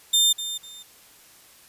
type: tone with echo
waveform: sawtooth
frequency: 3600 Hz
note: A7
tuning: 39 cents sharp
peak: -13 dBFS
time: 0.13-0.33 s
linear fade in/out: 10 ms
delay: 250 ms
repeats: 2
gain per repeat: -12 dB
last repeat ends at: 0.83 s
effects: white hiss -52 dBFS RMS until 1.68 s + resampled to 32000 Hz